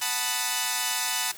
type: chord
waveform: 5% pulse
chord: B dominant seventh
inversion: second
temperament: equal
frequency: 740 / 880 / 987.8 / 1244.5 Hz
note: F#5 / A5 / B5 / D#6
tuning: 0 / 0 / 0 / 0 cents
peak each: -21 / -18 / -18 / -22 dBFS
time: 0.01-1.32 s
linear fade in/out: 10 ms
effects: white hiss -44 dBFS RMS until 1.37 s + high-pass 100 Hz 12 dB/octave